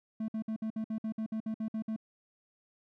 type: tone bursts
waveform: triangle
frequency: 220 Hz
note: A3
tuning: in tune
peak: -30 dBFS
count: 13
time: 0.2-1.963 s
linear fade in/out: 5 ms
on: 83 ms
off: 57 ms
effects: none